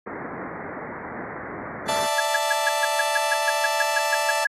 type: low-pass noise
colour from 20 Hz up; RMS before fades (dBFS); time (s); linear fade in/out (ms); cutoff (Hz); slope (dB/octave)
pink; -31; 0.06-2.07; 10; 2100; 96
type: chord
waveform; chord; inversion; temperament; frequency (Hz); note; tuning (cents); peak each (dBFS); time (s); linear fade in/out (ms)
sawtooth; D suspended second; none; just; 587.3 / 660.7 / 881; D5 / E5 / A5; 0 / +4 / +2; -24 / -24 / -20; 1.88-4.45; 10
type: tone bursts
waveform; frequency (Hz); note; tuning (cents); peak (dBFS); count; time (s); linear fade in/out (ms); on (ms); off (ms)
sine; 1675; G#6; +14; -17; 15; 2.18-4.47; 5; 22; 140
effects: high-pass 200 Hz 12 dB/octave + AAC 32 kbps